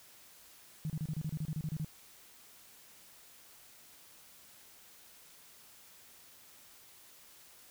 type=tone bursts; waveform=sine; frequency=155.56 Hz; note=D#3; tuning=in tune; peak=-33 dBFS; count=13; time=0.85-1.846 s; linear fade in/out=0 ms; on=48 ms; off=31 ms; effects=white hiss -58 dBFS RMS until 7.7 s